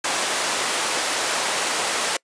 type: high-pass noise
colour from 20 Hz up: pink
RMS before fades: -23 dBFS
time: 0.04-2.17 s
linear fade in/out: 5 ms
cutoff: 540 Hz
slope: 12 dB/octave
effects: noise-tail reverb RT60 0.1 s tail -25 dB re dry + resampled to 22050 Hz